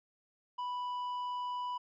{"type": "tone with tanh clipping", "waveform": "sine", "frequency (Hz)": 987.8, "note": "B5", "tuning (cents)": 0, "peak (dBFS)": -36, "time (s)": [0.58, 1.78], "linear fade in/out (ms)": 10, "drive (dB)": 6, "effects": []}